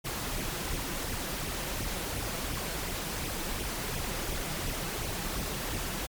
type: noise with flanger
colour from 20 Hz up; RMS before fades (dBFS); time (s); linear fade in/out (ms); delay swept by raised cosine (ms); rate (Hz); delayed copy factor
pink; -34; 0.04-6.07; 20; 0.32 to 6.12; 2.8; +0.55
effects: MP3 96 kbps